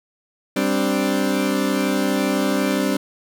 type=chord; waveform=30% pulse; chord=G suspended fourth; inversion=none; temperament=equal; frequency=196 / 261.6 / 293.7 Hz; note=G3 / C4 / D4; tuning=0 / 0 / 0 cents; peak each=-20 dBFS; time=0.56-2.97 s; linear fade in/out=5 ms; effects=none